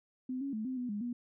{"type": "tone with pitch steps", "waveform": "sine", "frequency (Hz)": [255.8, 276.7, 217, 258.7, 247.3, 206.4, 241.7], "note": ["C4", "C#4", "A3", "C4", "B3", "G#3", "B3"], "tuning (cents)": [-39, -3, -24, -19, 3, -10, -37], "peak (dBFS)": -34, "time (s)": [0.29, 1.13], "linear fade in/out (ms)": 5, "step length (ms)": 120, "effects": []}